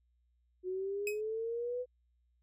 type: linear sweep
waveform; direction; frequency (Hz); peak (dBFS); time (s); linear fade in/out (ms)
sine; up; 363.1 to 503; -34; 0.63-1.86; 50
type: tone with exponential decay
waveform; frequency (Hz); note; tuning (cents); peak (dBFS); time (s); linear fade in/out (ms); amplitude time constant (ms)
45% pulse; 2535; D#7; +32; -32; 1.07-1.21; 2; 30
effects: added 60 Hz sine -70 dBFS peak until 2.42 s